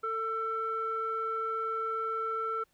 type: tone with low-pass filter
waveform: square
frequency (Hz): 446.3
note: A4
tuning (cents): +25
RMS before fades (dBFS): -33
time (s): 0.03-2.64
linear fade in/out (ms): 10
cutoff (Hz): 1400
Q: 6.7
effects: pink hiss -71 dBFS RMS until 2.73 s